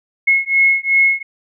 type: beating tone pair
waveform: sine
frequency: 2172 / 2174.7 Hz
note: C#7 / C#7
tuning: -36 / -34 cents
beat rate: 2.7 Hz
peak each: -14 dBFS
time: 0.27-1.23 s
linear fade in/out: 10 ms
effects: none